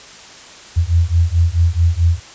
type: beating tone pair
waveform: sine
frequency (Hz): 82.41 / 87.01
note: E2 / F2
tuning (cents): 0 / -6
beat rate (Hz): 4.6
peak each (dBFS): -14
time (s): 0.76-2.2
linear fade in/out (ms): 20
effects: white hiss -38 dBFS RMS until 2.34 s + resampled to 16000 Hz